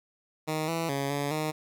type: tone with pitch steps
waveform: 10% pulse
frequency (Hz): 156 / 165.3 / 139.2 / 142.8 / 154.7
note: D#3 / E3 / C#3 / D3 / D#3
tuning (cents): +5 / +5 / +8 / -48 / -10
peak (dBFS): -20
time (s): 0.47-1.52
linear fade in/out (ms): 20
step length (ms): 210
effects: none